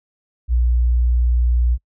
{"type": "tone", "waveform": "sine", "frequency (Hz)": 60.2, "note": "B1", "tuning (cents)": -44, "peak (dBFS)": -12, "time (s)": [0.48, 1.78], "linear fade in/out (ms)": 50, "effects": ["noise-tail reverb RT60 0.1 s tail -26 dB re dry", "tanh soft clip ceiling -8 dBFS"]}